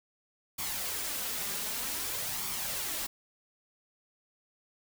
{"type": "noise with flanger", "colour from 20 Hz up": "white", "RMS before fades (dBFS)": -35, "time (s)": [0.58, 3.07], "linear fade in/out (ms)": 10, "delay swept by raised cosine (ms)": [0.89, 4.99], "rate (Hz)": 0.53, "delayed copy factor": 0.5, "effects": []}